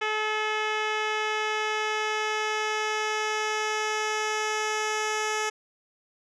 10% pulse tone with low-pass filter sweep, 430 Hz, A4, 40 cents flat, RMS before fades -28 dBFS, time 0.01-5.5 s, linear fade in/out 10 ms, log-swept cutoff 3400 to 7000 Hz, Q 1.3, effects none

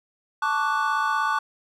triangle chord, D major seventh, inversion second, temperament equal with one note detuned, 880 / 1118.4 / 1174.7 / 1480 Hz, A5 / C#6 / D6 / F#6, 0 / +15 / 0 / 0 cents, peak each -25 dBFS, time 0.42-1.39 s, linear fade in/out 5 ms, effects none

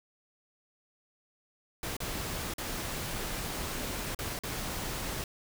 pink noise with dropouts, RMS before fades -36 dBFS, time 1.83-5.24 s, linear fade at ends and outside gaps 2 ms, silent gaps 1.967-2.003 / 2.538-2.582 / 4.148-4.189 / 4.39-4.435 s, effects none

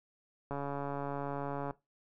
click train, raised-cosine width 1 ms, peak -24 dBFS, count 170, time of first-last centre 0.51-1.709 s, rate 141 Hz, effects noise-tail reverb RT60 0.2 s tail -18 dB re dry

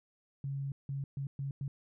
sine tone bursts at uneven times, 138.2 Hz, C#3, 5 cents flat, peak -34 dBFS, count 5, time 0.44-0.72 / 0.89-1.04 / 1.17-1.27 / 1.39-1.51 / 1.61-1.68 s, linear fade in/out 2 ms, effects none

